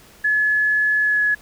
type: tone with pitch glide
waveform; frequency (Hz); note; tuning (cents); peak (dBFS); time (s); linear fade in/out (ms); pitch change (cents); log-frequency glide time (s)
sine; 1708 to 1693.3; G#6 to G#6; +48 to +33; -15; 0.24-1.35; 10; -15; 1-1.22
effects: pink hiss -48 dBFS RMS until 1.41 s